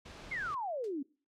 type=noise; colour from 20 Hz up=pink; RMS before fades=-49 dBFS; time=0.05-0.55 s; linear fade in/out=10 ms
type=exponential sweep; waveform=sine; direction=down; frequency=2226 to 261.6 Hz; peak=-34 dBFS; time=0.31-1.03 s; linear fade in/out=10 ms
type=noise with exponential decay; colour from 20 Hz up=blue; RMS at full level=-47 dBFS; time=0.84-0.95 s; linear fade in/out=0 ms; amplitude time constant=23 ms
effects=noise-tail reverb RT60 0.4 s tail -24 dB re dry + low-pass 5000 Hz 12 dB/octave